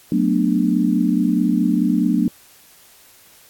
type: chord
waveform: sine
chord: B minor seventh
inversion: second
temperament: just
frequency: 185.21 / 222.2 / 246.9 / 296.3 Hz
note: F#3 / A3 / B3 / D4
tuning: +2 / +17 / 0 / +15 cents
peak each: -20 dBFS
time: 0.12-2.28 s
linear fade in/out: 2 ms
effects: white hiss -49 dBFS RMS until 3.49 s + AAC 64 kbps